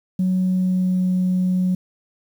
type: tone with pitch glide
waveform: sine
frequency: 185 to 183.4 Hz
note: F#3 to F#3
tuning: 0 to -15 cents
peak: -15 dBFS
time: 0.19-1.75 s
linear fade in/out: 5 ms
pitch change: -15 cents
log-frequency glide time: 0.37-1.14 s
effects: tanh soft clip ceiling -13 dBFS + 8-bit